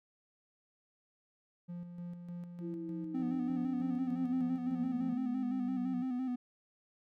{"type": "tone with tremolo", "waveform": "triangle", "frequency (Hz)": 174.61, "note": "F3", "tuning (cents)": 0, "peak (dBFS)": -38, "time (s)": [1.68, 5.15], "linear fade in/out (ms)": 20, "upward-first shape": "square", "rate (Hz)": 3.3, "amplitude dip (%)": 45}
{"type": "linear sweep", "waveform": "sine", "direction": "down", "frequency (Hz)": [339.7, 178.2], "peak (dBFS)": -39, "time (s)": [2.6, 6.05], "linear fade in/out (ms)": 50}
{"type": "tone with vibrato", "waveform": "triangle", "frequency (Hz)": 253.3, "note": "B3", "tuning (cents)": 44, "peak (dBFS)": -31, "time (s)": [3.14, 6.36], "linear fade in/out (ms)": 10, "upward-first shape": "square", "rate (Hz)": 5.9, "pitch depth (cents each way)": 43}
{"effects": []}